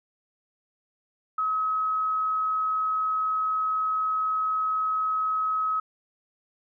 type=tone; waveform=sine; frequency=1278 Hz; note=D#6; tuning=46 cents sharp; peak=-23 dBFS; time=1.38-5.8 s; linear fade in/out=5 ms; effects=none